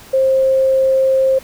sine tone, 530 Hz, C5, 22 cents sharp, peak -10 dBFS, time 0.13-1.39 s, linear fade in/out 10 ms, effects pink hiss -40 dBFS RMS until 1.43 s

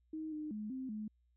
sine tone with pitch steps, 314.2 / 304.7 / 212.1 / 261 / 213.8 Hz, D#4 / D#4 / G#3 / C4 / A3, +17 / -36 / +37 / -4 / -49 cents, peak -39 dBFS, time 0.13-1.08 s, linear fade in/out 5 ms, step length 190 ms, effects added 60 Hz sine -70 dBFS peak until 1.36 s

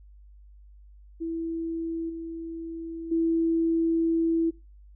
sine tone with level steps, 329.6 Hz, E4, in tune, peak -28 / -33 / -21 dBFS, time 1.2-4.51 s, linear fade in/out 20 ms, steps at 2.09 / 3.11 s, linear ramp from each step 10 ms, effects noise-tail reverb RT60 0.3 s tail -23 dB re dry + added 50 Hz sine -48 dBFS peak until 4.95 s

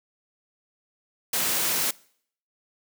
white high-pass noise, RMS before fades -25 dBFS, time 1.33-1.91 s, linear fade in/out 5 ms, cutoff 130 Hz, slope 48 dB/octave, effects noise-tail reverb RT60 0.6 s tail -23 dB re dry

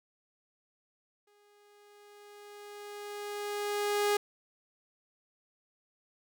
sawtooth tone with exponential growth, 412.1 Hz, G#4, 13 cents flat, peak -21 dBFS, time 1.27-4.17 s, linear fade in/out 5 ms, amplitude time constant 630 ms, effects none

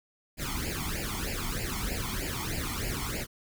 pink noise with flanger, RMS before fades -33 dBFS, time 0.37-3.27 s, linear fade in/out 50 ms, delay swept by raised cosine 0.41 to 0.94 ms, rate 3.2 Hz, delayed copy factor +0.85, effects none

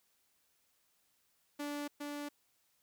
sawtooth tone with echo, 290.8 Hz, D4, 17 cents flat, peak -34 dBFS, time 1.59-1.88 s, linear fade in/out 10 ms, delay 410 ms, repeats 1, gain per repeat -2 dB, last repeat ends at 2.29 s, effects white hiss -75 dBFS RMS until 2.82 s

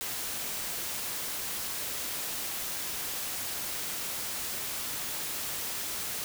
white noise, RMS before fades -35 dBFS, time 0.01-6.24 s, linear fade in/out 0 ms, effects none

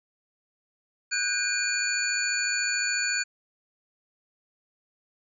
sine tone cluster, 1483 / 1597 / 2435 / 4470 / 6980 Hz, F#6 / G6 / D#7 / C#8 / A8, +4 / +32 / -38 / +14 / -15 cents, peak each -31 dBFS, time 1.11-3.24 s, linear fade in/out 20 ms, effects none

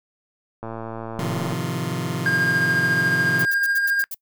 click train, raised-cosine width 1 ms, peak -18 dBFS, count 103, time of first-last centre 0.63-1.533 s, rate 113 Hz
sawtooth chord, F dominant seventh, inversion first, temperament just, 109.13 / 130.96 / 157.15 / 174.61 Hz, A2 / C3 / Eb3 / F3, -14 / +2 / +18 / 0 cents, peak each -29 / -24 / -26 / -24 dBFS, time 1.19-3.45 s, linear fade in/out 0 ms
triangle tone with tremolo, 1612 Hz, G6, 48 cents sharp, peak -15 dBFS, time 2.26-4.04 s, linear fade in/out 0 ms, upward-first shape sine, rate 14 Hz, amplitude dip 35%
violet noise bursts, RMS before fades -30 dBFS, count 7, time 3.39-4.145 s, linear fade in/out 5 ms, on 35 ms, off 85 ms
effects noise-tail reverb RT60 0.1 s tail -23 dB re dry

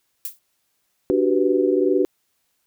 violet noise with exponential decay, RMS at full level -25 dBFS, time 0.25-0.39 s, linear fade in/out 1 ms, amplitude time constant 30 ms
sine chord, G major seventh, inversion second, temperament equal, 293.7 / 370 / 392 / 493.9 Hz, D4 / F#4 / G4 / B4, 0 / 0 / 0 / 0 cents, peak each -22 / -19 / -22 / -23 dBFS, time 1.1-2.05 s, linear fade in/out 0 ms
effects white hiss -70 dBFS RMS until 2.66 s

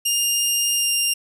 15% pulse tone with pitch glide, 2813 to 2795 Hz, F7 to F7, +12 to +1 cents, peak -11 dBFS, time 0.05-1.14 s, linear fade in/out 10 ms, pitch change -11 cents, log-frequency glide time 0.74-0.91 s, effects none

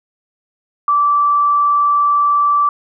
sine tone, 1163 Hz, D6, 17 cents flat, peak -10 dBFS, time 0.88-2.69 s, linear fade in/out 2 ms, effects none

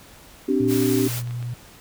sine chord, C suspended second, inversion none, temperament equal with one note detuned, 261.6 / 293.7 / 386.2 Hz, C4 / D4 / G4, 0 / 0 / -26 cents, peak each -22 dBFS, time 0.48-1.08 s, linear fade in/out 10 ms
sine tone with pitch glide, 116.54 to 120.93 Hz, A#2 to B2, 0 to -36 cents, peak -26 dBFS, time 0.6-1.54 s, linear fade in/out 5 ms, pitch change +64 cents, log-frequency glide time 0.7-1.32 s
white noise, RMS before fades -31 dBFS, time 0.67-1.23 s, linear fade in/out 50 ms
clicks, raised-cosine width 0.3 ms, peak -26 dBFS, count 5, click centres 0.987 / 1.191 / 1.274 / 1.309 / 1.427 s
effects pink hiss -47 dBFS RMS until 1.8 s

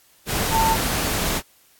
sine tone in noise, 896 Hz, A5, 31 cents sharp, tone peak -17 dBFS, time 0.5-0.77 s, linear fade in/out 50 ms, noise pink, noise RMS -23 dBFS, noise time 0.26-1.42 s, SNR +3 dB, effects white hiss -56 dBFS RMS until 1.79 s + AAC 64 kbps

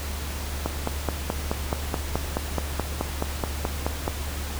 click train, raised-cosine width 1 ms, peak -10 dBFS, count 17, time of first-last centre 0.66-4.079 s, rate 4.68 Hz, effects added 72 Hz sine -30 dBFS peak until 4.59 s + pink hiss -35 dBFS RMS until 4.59 s

